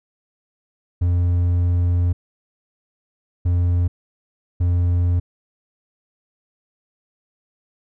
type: tone bursts at uneven times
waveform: triangle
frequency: 87.8 Hz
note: F2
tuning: 10 cents sharp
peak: -13 dBFS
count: 3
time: 1.01-2.13 / 3.45-3.88 / 4.6-5.2 s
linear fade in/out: 10 ms
effects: none